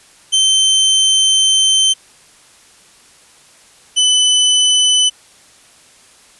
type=tone pair in turn; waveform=sawtooth; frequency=3100 / 3007 Hz; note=G7 / F#7; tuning=-20 / +27 cents; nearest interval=minor second; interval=53 cents; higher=first; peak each=-6 dBFS; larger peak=neither; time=0.32-1.94 / 3.96-5.1 s; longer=first; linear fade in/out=20 ms; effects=white hiss -46 dBFS RMS until 6.39 s + resampled to 24000 Hz